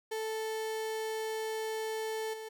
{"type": "tone with level steps", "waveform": "35% pulse", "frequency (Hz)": 439.8, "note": "A4", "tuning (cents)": -1, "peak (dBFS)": [-32, -39], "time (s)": [0.11, 2.49], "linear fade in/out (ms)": 10, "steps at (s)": 2.33, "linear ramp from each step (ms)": 10, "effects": []}